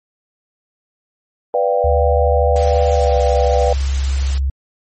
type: chord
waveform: sine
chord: G dominant seventh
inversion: first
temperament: equal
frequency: 493.9 / 587.3 / 698.5 / 784 Hz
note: B4 / D5 / F5 / G5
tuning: 0 / 0 / 0 / 0 cents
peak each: -16 / -18 / -20 / -21 dBFS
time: 1.54-3.73 s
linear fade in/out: 2 ms
type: tone with pitch glide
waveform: sine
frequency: 73.3 to 67.61 Hz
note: D2 to C#2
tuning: -3 to -43 cents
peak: -14 dBFS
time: 1.84-4.5 s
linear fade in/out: 5 ms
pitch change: -140 cents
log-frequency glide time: 2.93-3.17 s
type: noise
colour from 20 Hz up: white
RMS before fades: -30 dBFS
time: 2.56-4.38 s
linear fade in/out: 0 ms
effects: MP3 32 kbps